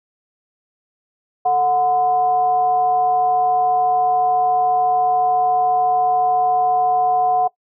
sine tone with frequency modulation, 732 Hz, F#5, 19 cents flat, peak -13 dBFS, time 1.45-7.48 s, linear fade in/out 10 ms, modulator 289 Hz, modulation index 0.38, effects noise-tail reverb RT60 0.1 s tail -20 dB re dry

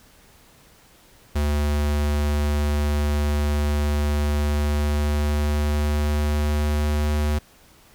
square tone with pitch glide, 73.6 to 74.71 Hz, D2 to D2, +4 to +30 cents, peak -20 dBFS, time 1.35-7.39 s, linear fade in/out 10 ms, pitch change +26 cents, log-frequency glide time 4.32-7.11 s, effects pink hiss -53 dBFS RMS until 7.94 s

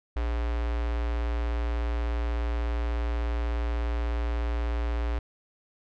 square tone with notch filter, 58.27 Hz, A#1, in tune, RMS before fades -28 dBFS, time 0.16-5.19 s, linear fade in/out 5 ms, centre 180 Hz, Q 1.1, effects low-pass 3000 Hz 12 dB/octave

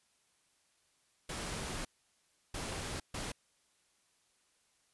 pink noise bursts at uneven times, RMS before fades -40 dBFS, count 3, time 1.29-1.85 / 2.54-3 / 3.14-3.32 s, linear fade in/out 5 ms, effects white hiss -73 dBFS RMS until 4.93 s + resampled to 24000 Hz

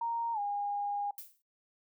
sine tone with pitch glide, 930 to 814.3 Hz, A#5 to G#5, -4 to -34 cents, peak -31 dBFS, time 0.01-1.11 s, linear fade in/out 5 ms, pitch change -230 cents, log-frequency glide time 0.33-0.39 s
violet noise with exponential decay, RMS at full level -41 dBFS, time 1.18-1.42 s, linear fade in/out 1 ms, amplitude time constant 51 ms
effects noise-tail reverb RT60 0.2 s tail -22 dB re dry

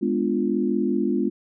sine chord, G# diminished seventh, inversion none, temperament equal with one note detuned, 207.7 / 248.7 / 293.7 / 349.2 Hz, G#3 / B3 / D4 / F4, 0 / +12 / 0 / 0 cents, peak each -25 / -25 / -27 / -25 dBFS, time 0.01-1.3 s, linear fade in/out 20 ms, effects none

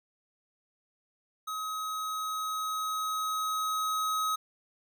square tone with level ramp, 1270 Hz, D#6, 35 cents sharp, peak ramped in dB -34 to -28 dBFS, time 1.47-4.36 s, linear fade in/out 10 ms, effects none

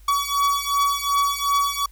45% pulse beating tone pair, 1132 / 1134.7 Hz, C#6 / C#6, +36 / +40 cents, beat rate 2.7 Hz, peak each -22 dBFS, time 0.08-1.86 s, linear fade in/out 5 ms, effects added 50 Hz sine -44 dBFS peak until 1.91 s + white hiss -58 dBFS RMS until 1.91 s

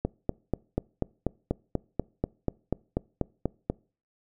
click train, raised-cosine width 2 ms, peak -12 dBFS, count 16, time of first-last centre 0.05-3.7 s, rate 4.11 Hz, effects noise-tail reverb RT60 0.4 s tail -25 dB re dry

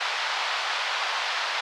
pink band-pass noise, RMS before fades -28 dBFS, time 0-1.61 s, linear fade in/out 10 ms, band 760 to 4600 Hz, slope 24 dB/octave, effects none

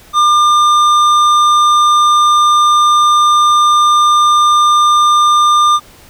triangle tone with tanh clipping, 1200 Hz, D6, 37 cents sharp, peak -8 dBFS, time 0.13-5.8 s, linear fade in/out 50 ms, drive 16 dB, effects pink hiss -41 dBFS RMS until 6.09 s

